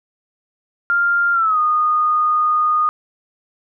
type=tone with pitch glide; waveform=sine; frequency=1396.9 to 1230.2 Hz; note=F6 to D#6; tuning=0 to -20 cents; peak=-13 dBFS; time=0.9-2.89 s; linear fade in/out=0 ms; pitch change=-220 cents; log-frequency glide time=1.33-1.59 s; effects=none